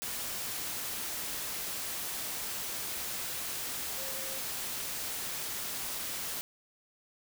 sine tone in noise, 535 Hz, C5, 38 cents sharp, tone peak -46 dBFS, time 3.98-4.39 s, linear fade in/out 0 ms, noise white, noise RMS -37 dBFS, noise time 0.02-6.41 s, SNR -12 dB, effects none

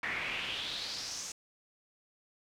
brown noise with band-pass filter sweep, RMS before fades -38 dBFS, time 0.03-1.32 s, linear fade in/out 2 ms, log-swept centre 1900 to 6800 Hz, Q 4.2, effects none

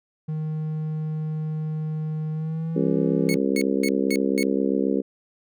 triangle tone with pitch glide, 155.56 to 167.69 Hz, D#3 to E3, 0 to +30 cents, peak -23 dBFS, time 0.28-3.37 s, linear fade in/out 10 ms, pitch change +130 cents, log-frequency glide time 2.32-2.91 s
harmonic tone, 67.5 Hz, C#2, 45 cents flat, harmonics 3 / 4 / 5 / 6 / 7 / 8, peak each -26 / -24 / -28 / -27 / -28 / -34 dBFS, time 2.75-5.02 s, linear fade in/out 20 ms
sawtooth tone bursts, 2196 Hz, C#7, 17 cents flat, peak -23 dBFS, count 5, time 3.29-4.43 s, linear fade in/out 0 ms, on 52 ms, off 220 ms
effects none

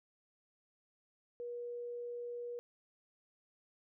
sine tone, 480.5 Hz, B4, 48 cents flat, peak -40 dBFS, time 1.4-2.59 s, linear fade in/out 0 ms, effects none

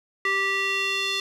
square tone with band-pass filter sweep, 390.9 Hz, G4, 5 cents flat, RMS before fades -25 dBFS, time 0.25-1.2 s, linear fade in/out 2 ms, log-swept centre 1900 to 3600 Hz, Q 2.6, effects none

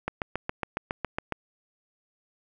click train, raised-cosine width 0.5 ms, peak -13 dBFS, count 10, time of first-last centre 0.08-1.323 s, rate 7.24 Hz, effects none

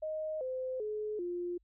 sine tone with pitch steps, 623 / 514.9 / 425.5 / 351.7 Hz, D#5 / C5 / G#4 / F4, +2 / -28 / +42 / +12 cents, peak -34 dBFS, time 0.02-1.58 s, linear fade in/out 10 ms, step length 390 ms, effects added 50 Hz sine -68 dBFS peak until 1.63 s

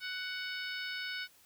harmonic tone, 743 Hz, F#5, 7 cents sharp, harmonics 2 / 3 / 4 / 5 / 6 / 7, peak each -40 / -43 / -45 / -46 / -47 / -48 dBFS, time 0-1.28 s, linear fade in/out 50 ms, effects white hiss -63 dBFS RMS until 1.45 s

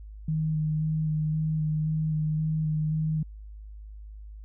sine tone with vibrato, 155.56 Hz, D#3, in tune, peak -24 dBFS, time 0.28-3.23 s, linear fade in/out 5 ms, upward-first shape square, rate 1.9 Hz, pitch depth 13 cents each way, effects added 52 Hz sine -40 dBFS peak until 4.44 s

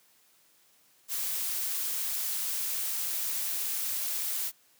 blue noise, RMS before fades -32 dBFS, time 1.08-4.52 s, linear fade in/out 50 ms, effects white hiss -64 dBFS RMS until 4.79 s + high-pass 100 Hz 12 dB/octave

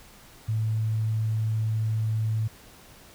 sine tone, 110 Hz, A2, in tune, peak -23 dBFS, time 0.48-2.48 s, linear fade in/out 10 ms, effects pink hiss -51 dBFS RMS until 3.14 s

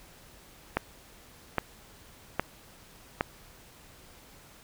click train, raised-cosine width 0.5 ms, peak -10 dBFS, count 4, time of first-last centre 0.77-3.209 s, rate 1.23 Hz, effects pink hiss -54 dBFS RMS until 4.63 s

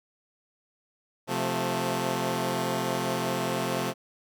10% pulse chord, F major, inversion second, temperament equal with one note detuned, 130.81 / 176.03 / 220 Hz, C3 / F3 / A3, 0 / +14 / 0 cents, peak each -23 dBFS, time 1.27-3.94 s, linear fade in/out 50 ms, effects none

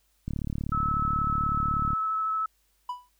click train, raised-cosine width 5 ms, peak -19 dBFS, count 61, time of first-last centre 0.28-1.933 s, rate 36.3 Hz
sine tone with vibrato, 1300 Hz, E6, 24 cents flat, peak -25 dBFS, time 0.72-2.46 s, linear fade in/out 5 ms, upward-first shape square, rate 13 Hz, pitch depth 9 cents each way
triangle tone with exponential decay, 987.8 Hz, B5, in tune, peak -25 dBFS, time 2.89-3.09 s, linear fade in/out 5 ms, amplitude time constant 42 ms
effects added 50 Hz sine -70 dBFS peak until 3.19 s + white hiss -70 dBFS RMS until 3.19 s

